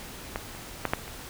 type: clicks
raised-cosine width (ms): 0.5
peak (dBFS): -14 / -27 / -10 / -8 / -27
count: 5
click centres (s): 0.359 / 0.55 / 0.853 / 0.935 / 1.079
effects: pink hiss -42 dBFS RMS until 1.29 s